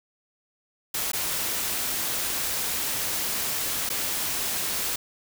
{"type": "noise with dropouts", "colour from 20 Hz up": "white", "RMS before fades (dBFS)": -28, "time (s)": [0.94, 4.96], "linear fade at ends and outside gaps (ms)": 5, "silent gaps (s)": [[1.118, 1.132], [3.892, 3.9]], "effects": []}